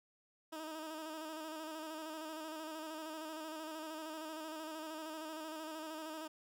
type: tone with vibrato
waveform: 15% pulse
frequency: 314.4 Hz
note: D#4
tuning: 18 cents sharp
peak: -37 dBFS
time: 0.52-6.28 s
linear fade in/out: 10 ms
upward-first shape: square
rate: 13 Hz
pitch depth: 35 cents each way
effects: none